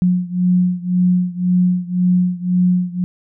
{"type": "beating tone pair", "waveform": "sine", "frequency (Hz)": [179.5, 181.4], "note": ["F3", "F#3"], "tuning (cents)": [48, -34], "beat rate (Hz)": 1.9, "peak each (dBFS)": [-15, -17], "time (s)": [0.02, 3.04], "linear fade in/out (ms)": 0, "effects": []}